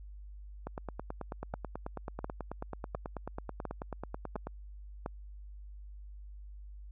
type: two click trains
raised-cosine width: 1 ms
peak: -22 / -24 dBFS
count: 6 / 36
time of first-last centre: 1.54-5.061 / 0.67-4.47 s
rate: 1.42 / 9.21 Hz
effects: added 50 Hz sine -45 dBFS peak until 6.91 s